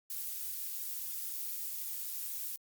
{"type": "noise", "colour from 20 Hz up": "violet", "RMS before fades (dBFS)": -39, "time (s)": [0.1, 2.56], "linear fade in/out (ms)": 2, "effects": ["Opus 48 kbps"]}